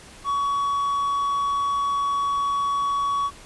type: tone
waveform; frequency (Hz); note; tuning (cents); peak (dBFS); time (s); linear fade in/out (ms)
triangle; 1125; C#6; +25; -19; 0.24-3.31; 50
effects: pink hiss -45 dBFS RMS until 3.45 s + resampled to 24000 Hz